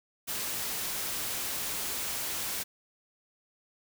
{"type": "noise", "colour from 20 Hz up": "white", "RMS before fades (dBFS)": -34, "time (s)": [0.27, 2.64], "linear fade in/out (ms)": 20, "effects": []}